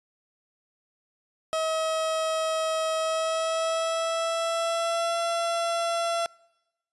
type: tone with pitch glide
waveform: 30% pulse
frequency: 639 to 677 Hz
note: D#5 to E5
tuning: +46 to +46 cents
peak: -22 dBFS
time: 1.53-6.26 s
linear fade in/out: 0 ms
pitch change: +100 cents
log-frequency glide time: 2.97-5.18 s
effects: noise-tail reverb RT60 1.0 s tail -25 dB re dry + resampled to 24000 Hz